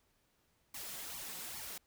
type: noise with flanger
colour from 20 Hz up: white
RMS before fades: -45 dBFS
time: 0.74-1.78 s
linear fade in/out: 5 ms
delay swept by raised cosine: 0.91 to 5.51 ms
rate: 2.4 Hz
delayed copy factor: +1
effects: pink hiss -75 dBFS RMS until 1.86 s